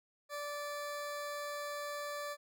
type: tone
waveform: 20% pulse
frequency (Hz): 583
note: D5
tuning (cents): -13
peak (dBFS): -34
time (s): 0.29-2.37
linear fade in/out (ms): 50
effects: none